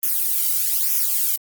violet noise with flanger, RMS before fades -20 dBFS, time 0.03-1.36 s, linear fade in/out 2 ms, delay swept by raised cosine 0.23 to 1.18 ms, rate 1.1 Hz, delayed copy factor -0.75, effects Opus 24 kbps

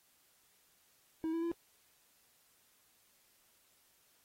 triangle tone with pitch steps, 321.3 / 331.1 / 337.8 Hz, E4 / E4 / E4, -44 / +8 / +42 cents, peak -31 dBFS, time 1.24-1.516 s, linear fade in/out 0 ms, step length 92 ms, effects white hiss -70 dBFS RMS until 4.24 s + AAC 48 kbps

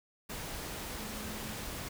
sine tone in noise, 214.1 Hz, A3, 47 cents flat, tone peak -45 dBFS, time 0.98-1.54 s, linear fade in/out 10 ms, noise pink, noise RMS -41 dBFS, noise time 0.29-1.89 s, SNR -7 dB, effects none

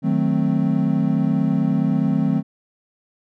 triangle chord, D# diminished seventh, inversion none, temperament equal, 155.56 / 185 / 220 / 261.6 Hz, D#3 / F#3 / A3 / C4, 0 / 0 / 0 / 0 cents, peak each -20 dBFS, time 0.02-2.43 s, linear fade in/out 50 ms, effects none

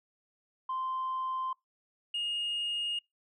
sine tone pair in turn, 1041 / 2852 Hz, C6 / F7, -9 / +36 cents, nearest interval octave + perfect fourth, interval 1745 cents, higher second, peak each -30 / -29 dBFS, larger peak second, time 0.69-1.53 / 2.14-2.99 s, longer second, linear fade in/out 5 ms, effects noise-tail reverb RT60 0.2 s tail -26 dB re dry + tanh soft clip ceiling -28 dBFS

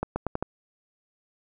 accelerating click train, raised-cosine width 1 ms, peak -13 dBFS, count 5, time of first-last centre 0.03-0.426 s, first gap 130 ms, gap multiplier 0.82, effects none

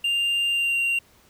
triangle tone with pitch glide, 2794 to 2764 Hz, F7 to F7, 0 to -19 cents, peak -19 dBFS, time 0.04-0.99 s, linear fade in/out 5 ms, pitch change -19 cents, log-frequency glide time 0.49-0.78 s, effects pink hiss -57 dBFS RMS until 1.29 s

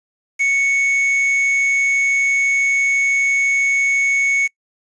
triangle tone with quantisation, 2217 Hz, C#7, in tune, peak -12 dBFS, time 0.39-4.48 s, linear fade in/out 20 ms, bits 5, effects noise-tail reverb RT60 0.1 s tail -26 dB re dry + resampled to 22050 Hz

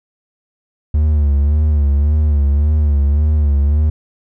triangle tone with vibrato, 73.42 Hz, D2, in tune, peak -8 dBFS, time 0.94-3.9 s, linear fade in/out 5 ms, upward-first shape sine, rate 1.8 Hz, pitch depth 74 cents each way, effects none

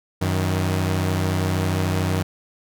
sawtooth tone pair together, 93.2 / 157.22 Hz, F#2 / D#3, +13 / +18 cents, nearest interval major sixth, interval 905 cents, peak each -17 / -21 dBFS, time 0.21-2.23 s, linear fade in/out 10 ms, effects none

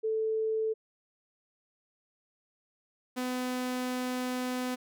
sine / sawtooth tone pair in turn, 440 / 251.9 Hz, A4 / B3, 0 / +34 cents, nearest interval minor seventh, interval 966 cents, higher first, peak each -27 dBFS, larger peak neither, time 0.03-0.74 / 3.16-4.76 s, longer second, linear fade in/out 20 ms, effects none

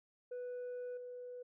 sine tone with level steps, 493.9 Hz, B4, in tune, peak -38 / -44 dBFS, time 0.31-1.43 s, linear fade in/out 10 ms, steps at 0.97 s, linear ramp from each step 5 ms, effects tanh soft clip ceiling -40 dBFS

